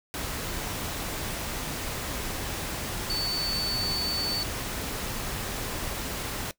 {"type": "tone in noise", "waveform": "sine", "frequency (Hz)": 4496, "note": "C#8", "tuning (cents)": 24, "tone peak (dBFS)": -27, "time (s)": [3.1, 4.43], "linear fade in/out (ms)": 0, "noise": "pink", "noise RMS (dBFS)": -33, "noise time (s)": [0.14, 6.51], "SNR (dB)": 3, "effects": ["noise-tail reverb RT60 0.1 s tail -19 dB re dry"]}